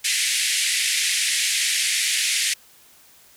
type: band-pass noise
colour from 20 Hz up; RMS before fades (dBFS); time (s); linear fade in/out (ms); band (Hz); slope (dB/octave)
pink; -22; 0.04-2.54; 10; 1900 to 11000; 48
effects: white hiss -52 dBFS RMS until 3.36 s